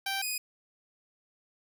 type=tone pair in turn; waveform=10% pulse; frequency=782 / 2483 Hz; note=G5 / D#7; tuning=-4 / -4 cents; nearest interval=octave + minor sixth; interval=2000 cents; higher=second; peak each=-22 dBFS; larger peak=neither; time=0.06-0.22 / 0.22-0.38 s; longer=neither; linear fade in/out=5 ms; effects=none